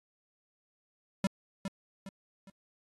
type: tone with echo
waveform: square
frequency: 194.1 Hz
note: G3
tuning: 17 cents flat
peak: -26 dBFS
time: 1.24-1.27 s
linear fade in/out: 2 ms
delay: 410 ms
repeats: 3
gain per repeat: -8 dB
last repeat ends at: 2.5 s
effects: AAC 32 kbps

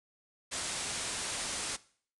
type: low-pass noise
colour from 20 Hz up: white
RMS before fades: -37 dBFS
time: 0.51-1.77 s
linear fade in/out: 20 ms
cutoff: 10000 Hz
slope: 96 dB/octave
effects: noise-tail reverb RT60 0.5 s tail -19 dB re dry

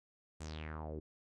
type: tone with low-pass filter sweep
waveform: sawtooth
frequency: 77.78 Hz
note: D#2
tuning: in tune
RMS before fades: -44 dBFS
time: 0.4-1 s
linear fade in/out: 10 ms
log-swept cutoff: 8500 to 340 Hz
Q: 4.4
effects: none

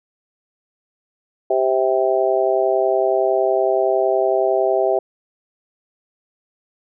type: harmonic tone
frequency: 130.81 Hz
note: C3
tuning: in tune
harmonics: 3 / 4 / 5 / 6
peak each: -19 / -22 / -18 / -24 dBFS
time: 1.5-4.99 s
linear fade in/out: 5 ms
effects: none

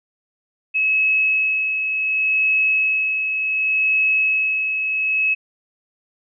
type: tone with tremolo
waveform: sine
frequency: 2576 Hz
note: E7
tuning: 41 cents flat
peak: -14 dBFS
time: 0.74-5.35 s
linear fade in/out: 20 ms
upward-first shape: sine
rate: 0.68 Hz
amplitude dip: 45%
effects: none

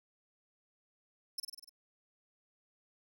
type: tone with echo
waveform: sawtooth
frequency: 5300 Hz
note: E8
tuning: 9 cents sharp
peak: -32 dBFS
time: 1.38-1.4 s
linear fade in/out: 5 ms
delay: 49 ms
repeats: 6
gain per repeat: -3 dB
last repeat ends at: 1.694 s
effects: none

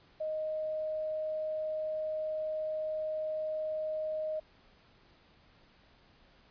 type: tone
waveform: sine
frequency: 622.3 Hz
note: D#5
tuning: in tune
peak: -32 dBFS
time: 0.2-4.4 s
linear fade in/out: 10 ms
effects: pink hiss -63 dBFS RMS until 6.5 s + resampled to 11025 Hz

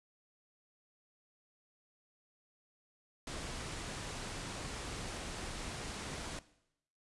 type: low-pass noise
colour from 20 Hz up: pink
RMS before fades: -43 dBFS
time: 3.27-6.39 s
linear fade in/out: 2 ms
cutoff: 10000 Hz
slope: 24 dB/octave
effects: noise-tail reverb RT60 0.8 s tail -18 dB re dry + resampled to 24000 Hz

